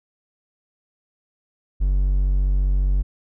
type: tone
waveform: triangle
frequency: 47.36 Hz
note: F#1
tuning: 41 cents sharp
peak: -14 dBFS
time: 1.8-3.03 s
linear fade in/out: 20 ms
effects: none